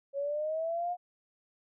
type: linear sweep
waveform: sine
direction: up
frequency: 550 to 720 Hz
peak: -30 dBFS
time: 0.13-0.97 s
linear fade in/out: 50 ms
effects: none